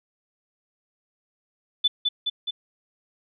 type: tone with echo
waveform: sine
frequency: 3500 Hz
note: A7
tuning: 10 cents flat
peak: -16 dBFS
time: 1.84-1.88 s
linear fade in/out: 10 ms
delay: 210 ms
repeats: 3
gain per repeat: -3 dB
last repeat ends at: 2.51 s
effects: none